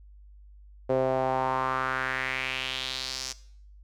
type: tone with band-pass filter sweep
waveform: sawtooth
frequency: 130.81 Hz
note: C3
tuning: in tune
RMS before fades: -29 dBFS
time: 0.89-3.33 s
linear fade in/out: 10 ms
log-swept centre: 510 to 5800 Hz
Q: 3.2
effects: noise-tail reverb RT60 0.6 s tail -18 dB re dry + added 50 Hz sine -48 dBFS peak until 3.83 s